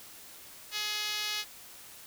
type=tone with band-pass filter; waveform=5% pulse; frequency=420.7 Hz; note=G#4; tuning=22 cents sharp; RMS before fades=-34 dBFS; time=0.71-1.45 s; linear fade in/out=50 ms; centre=4600 Hz; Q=0.72; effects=white hiss -50 dBFS RMS until 2.06 s